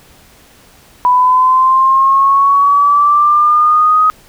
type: linear sweep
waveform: sine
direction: up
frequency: 987.8 to 1259 Hz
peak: -6 dBFS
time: 1.05-4.1 s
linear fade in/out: 0 ms
effects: pink hiss -44 dBFS RMS until 4.28 s